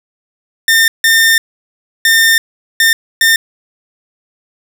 sawtooth tone bursts at uneven times, 1810 Hz, A6, 48 cents sharp, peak -3 dBFS, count 5, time 0.68-0.88 / 1.04-1.38 / 2.05-2.38 / 2.8-2.93 / 3.21-3.36 s, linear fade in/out 2 ms, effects none

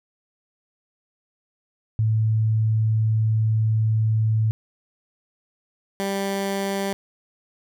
sine / 15% pulse tone pair in turn, 110 / 196.68 Hz, A2 / G3, 0 / +6 cents, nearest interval minor seventh, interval 1006 cents, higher second, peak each -17 dBFS, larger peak neither, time 1.99-4.51 / 6-6.93 s, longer first, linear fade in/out 0 ms, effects none

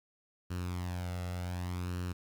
sawtooth tone with flanger, 89.4 Hz, F2, 41 cents sharp, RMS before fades -37 dBFS, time 0.5-2.13 s, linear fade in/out 10 ms, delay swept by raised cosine 0.7 to 1.5 ms, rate 0.67 Hz, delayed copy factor +0.6, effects 11-bit

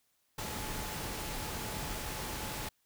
sine tone in noise, 860 Hz, A5, 40 cents flat, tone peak -48 dBFS, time 0.38-2.69 s, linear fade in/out 5 ms, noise pink, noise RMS -39 dBFS, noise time 0.38-2.69 s, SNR -12 dB, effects white hiss -75 dBFS RMS until 2.85 s

